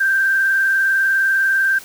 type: tone with vibrato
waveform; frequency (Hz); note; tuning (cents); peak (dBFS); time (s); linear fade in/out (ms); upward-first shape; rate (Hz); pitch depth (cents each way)
sine; 1568; G6; 0; -13; 0-1.79; 10; triangle; 20; 45
effects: white hiss -39 dBFS RMS until 1.84 s